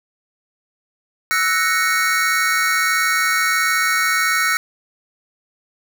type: chord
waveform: square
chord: F# dominant seventh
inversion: third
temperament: equal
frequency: 1318.5 / 1480 / 1864.7 / 2217 Hz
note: E6 / F#6 / A#6 / C#7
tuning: 0 / 0 / 0 / 0 cents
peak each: -22 dBFS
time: 1.31-4.57 s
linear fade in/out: 0 ms
effects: 7-bit